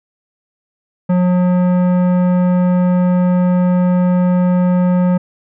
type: tone with tanh clipping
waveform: sine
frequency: 180 Hz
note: F#3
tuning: 47 cents flat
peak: -12 dBFS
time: 1.09-5.18 s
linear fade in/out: 10 ms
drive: 14 dB
effects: none